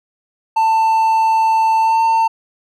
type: tone with pitch glide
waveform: triangle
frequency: 890 to 901.4 Hz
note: A5 to A5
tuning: +20 to +42 cents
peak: -9 dBFS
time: 0.56-2.28 s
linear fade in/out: 10 ms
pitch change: +22 cents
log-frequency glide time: 1.8-2 s
effects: none